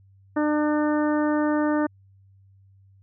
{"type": "harmonic tone", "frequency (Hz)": 300, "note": "D4", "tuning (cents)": 37, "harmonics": [1, 2, 3, 4, 5, 6], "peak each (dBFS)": [-21, -27, -31, -33, -35, -37], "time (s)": [0.36, 1.87], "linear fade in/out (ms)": 10, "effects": ["added 97 Hz sine -52 dBFS peak until 3.02 s"]}